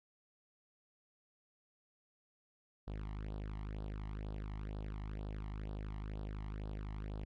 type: tone with flanger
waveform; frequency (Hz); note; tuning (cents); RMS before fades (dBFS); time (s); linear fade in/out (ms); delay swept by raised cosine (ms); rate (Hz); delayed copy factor
sawtooth; 51.9; G#1; 0; -43; 2.87-7.25; 10; 0.22 to 1.01; 2.1; +0.8
effects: low-pass 3000 Hz 12 dB/octave